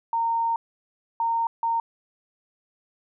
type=tone bursts at uneven times; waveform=sine; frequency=920 Hz; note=A#5; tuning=23 cents flat; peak=-21 dBFS; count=3; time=0.13-0.56 / 1.2-1.47 / 1.63-1.8 s; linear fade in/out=2 ms; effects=none